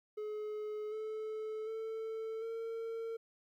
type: tone with pitch steps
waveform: triangle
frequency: 424.8 / 434.5 / 444.4 / 454.5 Hz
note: G#4 / A4 / A4 / A#4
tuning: +39 / -22 / +17 / -44 cents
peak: -36 dBFS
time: 0.17-3.17 s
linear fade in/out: 10 ms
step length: 750 ms
effects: 13-bit